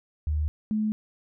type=tone pair in turn; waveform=sine; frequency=75.9 / 214.7 Hz; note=D#2 / A3; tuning=-42 / -42 cents; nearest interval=octave + tritone; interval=1800 cents; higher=second; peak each=-23 dBFS; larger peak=neither; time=0.27-0.48 / 0.71-0.92 s; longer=neither; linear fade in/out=0 ms; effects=none